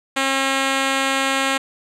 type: tone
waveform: 5% pulse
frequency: 270 Hz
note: C#4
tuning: 45 cents flat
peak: -6 dBFS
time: 0.16-1.58 s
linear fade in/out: 10 ms
effects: low-pass 9000 Hz 12 dB/octave